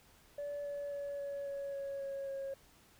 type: tone with pitch steps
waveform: sine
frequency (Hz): 577 / 572.4 / 567.7 / 563.2 / 558.6 / 554.1 / 549.7 / 545.2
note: D5 / D5 / C#5 / C#5 / C#5 / C#5 / C#5 / C#5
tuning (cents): -31 / -45 / +41 / +27 / +13 / -1 / -15 / -29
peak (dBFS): -36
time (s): 0.38-2.54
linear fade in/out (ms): 5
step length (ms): 270
effects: tanh soft clip ceiling -36 dBFS + pink hiss -64 dBFS RMS until 2.99 s